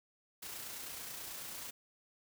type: noise with amplitude modulation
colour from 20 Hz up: white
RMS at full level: -44 dBFS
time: 0.42-1.71 s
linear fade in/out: 10 ms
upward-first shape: sine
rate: 29.3 Hz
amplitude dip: 30%
effects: none